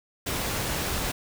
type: noise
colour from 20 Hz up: pink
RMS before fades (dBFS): -29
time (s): 0.26-1.12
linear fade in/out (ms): 10
effects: none